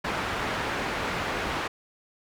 white low-pass noise, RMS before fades -30 dBFS, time 0.04-1.68 s, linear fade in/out 10 ms, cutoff 1800 Hz, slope 12 dB/octave, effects none

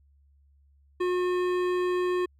sine tone with hard clipping, 360.7 Hz, F#4, 44 cents flat, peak -26 dBFS, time 1-2.26 s, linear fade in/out 10 ms, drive 14 dB, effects added 70 Hz sine -58 dBFS peak until 2.39 s

